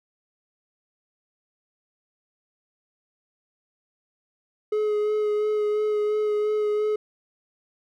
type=tone with vibrato; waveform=triangle; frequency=422.7 Hz; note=G#4; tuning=31 cents sharp; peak=-19 dBFS; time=4.72-6.96 s; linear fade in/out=5 ms; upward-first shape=sine; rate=2.9 Hz; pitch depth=16 cents each way; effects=none